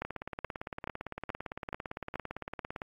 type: two click trains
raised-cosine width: 0.5 ms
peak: -20 / -22 dBFS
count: 6 / 50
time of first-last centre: 0.02-2.157 / 0.05-2.818 s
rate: 2.34 / 17.7 Hz
effects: AAC 48 kbps